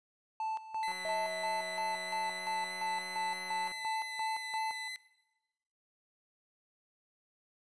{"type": "tone with tremolo", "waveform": "triangle", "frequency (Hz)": 880, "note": "A5", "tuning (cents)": 0, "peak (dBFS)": -31, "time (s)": [0.4, 4.88], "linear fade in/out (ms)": 2, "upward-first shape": "square", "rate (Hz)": 2.9, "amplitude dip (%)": 70}
{"type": "tone with vibrato", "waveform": "30% pulse", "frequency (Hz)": 2016, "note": "B6", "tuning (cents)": 35, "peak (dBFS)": -37, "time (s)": [0.83, 4.96], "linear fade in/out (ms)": 0, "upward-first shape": "square", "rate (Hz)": 3.2, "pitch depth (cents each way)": 8}
{"type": "click train", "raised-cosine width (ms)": 0.5, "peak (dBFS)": -35, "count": 523, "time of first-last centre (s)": [0.88, 3.717], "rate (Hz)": 184}
{"type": "tone with exponential decay", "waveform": "triangle", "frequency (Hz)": 643, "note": "E5", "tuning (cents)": -43, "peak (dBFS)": -33, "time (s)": [1.05, 4.78], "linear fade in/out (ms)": 0, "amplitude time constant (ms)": 810}
{"effects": ["noise-tail reverb RT60 1.0 s tail -18 dB re dry", "resampled to 22050 Hz"]}